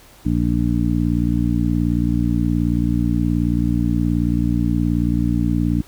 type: harmonic tone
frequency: 58.7 Hz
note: A#1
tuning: 13 cents sharp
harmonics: 1 / 2 / 3 / 4 / 5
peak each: -22 / -22 / -22 / -22 / -22 dBFS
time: 0.25-5.82 s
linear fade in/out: 10 ms
effects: pink hiss -47 dBFS RMS until 5.87 s